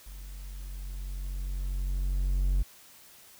triangle tone with level ramp, 46.25 Hz, F#1, in tune, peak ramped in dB -39 to -20 dBFS, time 0.06-2.63 s, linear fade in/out 10 ms, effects white hiss -54 dBFS RMS until 3.39 s

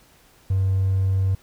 triangle tone with hard clipping, 95.6 Hz, G2, 43 cents flat, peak -18 dBFS, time 0.5-1.35 s, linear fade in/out 5 ms, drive 4 dB, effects pink hiss -55 dBFS RMS until 1.42 s

